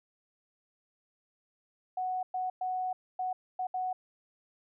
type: tone bursts at uneven times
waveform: sine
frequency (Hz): 740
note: F#5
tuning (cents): 0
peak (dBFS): -30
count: 6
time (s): 1.97-2.23 / 2.34-2.5 / 2.61-2.93 / 3.19-3.33 / 3.59-3.67 / 3.74-3.93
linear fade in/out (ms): 5
effects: none